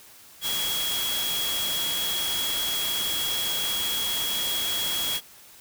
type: tone in noise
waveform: sine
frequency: 3322 Hz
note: G#7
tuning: in tune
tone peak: -27 dBFS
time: 0.41-5.21 s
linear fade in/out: 50 ms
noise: white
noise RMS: -30 dBFS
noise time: 0.41-5.21 s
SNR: 0 dB
effects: white hiss -50 dBFS RMS until 5.6 s